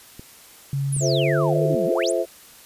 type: clicks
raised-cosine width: 3 ms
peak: -25 dBFS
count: 2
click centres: 0.195 / 0.965 s
type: tone with pitch glide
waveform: sine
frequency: 138.59 to 151.13 Hz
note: C#3 to D3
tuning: 0 to +50 cents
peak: -21 dBFS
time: 0.73-1.75 s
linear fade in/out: 2 ms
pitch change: +150 cents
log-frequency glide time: 1.12-1.55 s
type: exponential two-way sweep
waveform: sine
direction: down then up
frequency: 11000 to 156.4 to 10910 Hz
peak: -26 dBFS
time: 0.92-2.12 s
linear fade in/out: 10 ms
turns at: 1.86 s
type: chord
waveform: sine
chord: F major seventh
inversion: none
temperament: just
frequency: 349.2 / 436.5 / 523.8 / 654.8 Hz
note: F4 / A4 / C5 / E5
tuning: 0 / -14 / +2 / -12 cents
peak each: -25 / -27 / -24 / -24 dBFS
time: 1-2.26 s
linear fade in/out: 50 ms
effects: white hiss -47 dBFS RMS until 2.65 s + resampled to 32000 Hz